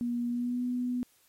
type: tone with pitch glide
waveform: sine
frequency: 239.8 to 247.3 Hz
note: A#3 to B3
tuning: +49 to +3 cents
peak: -28 dBFS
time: 0.01-1.03 s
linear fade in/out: 0 ms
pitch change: +54 cents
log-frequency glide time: 0.29-0.62 s
effects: white hiss -65 dBFS RMS until 1.28 s + MP3 64 kbps